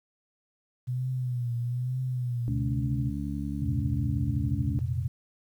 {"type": "tone with vibrato", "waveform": "sine", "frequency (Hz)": 123.8, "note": "B2", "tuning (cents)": 5, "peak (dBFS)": -27, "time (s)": [0.87, 3.11], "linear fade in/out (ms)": 20, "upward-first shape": "triangle", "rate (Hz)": 1.1, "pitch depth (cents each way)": 82}
{"type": "harmonic tone", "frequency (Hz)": 71, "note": "C#2", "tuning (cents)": 42, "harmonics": [1, 2, 3, 4], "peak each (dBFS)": [-35, -35, -35, -35], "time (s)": [2.48, 4.79], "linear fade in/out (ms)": 0}
{"type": "chord", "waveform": "sine", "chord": "F suspended fourth", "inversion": "none", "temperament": "equal with one note detuned", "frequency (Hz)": [87.31, 116.54, 129.68], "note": ["F2", "Bb2", "C3"], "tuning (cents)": [0, 0, -15], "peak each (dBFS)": -31, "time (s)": [3.62, 5.08], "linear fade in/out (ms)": 5}
{"effects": ["10-bit"]}